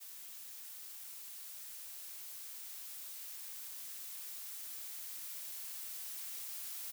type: noise with level ramp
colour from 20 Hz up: blue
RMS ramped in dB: -50 to -44 dBFS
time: 0-6.92 s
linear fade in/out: 20 ms
effects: none